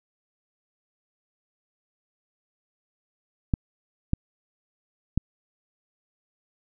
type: clicks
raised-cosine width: 5 ms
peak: -9 dBFS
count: 3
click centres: 3.538 / 4.134 / 5.176 s
effects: none